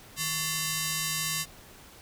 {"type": "ring-modulated tone", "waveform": "5% pulse", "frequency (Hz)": 959, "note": "A#5", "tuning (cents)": 49, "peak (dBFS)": -13, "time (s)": [0.16, 1.46], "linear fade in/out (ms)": 50, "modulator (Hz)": 802, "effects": ["pink hiss -51 dBFS RMS until 2.01 s"]}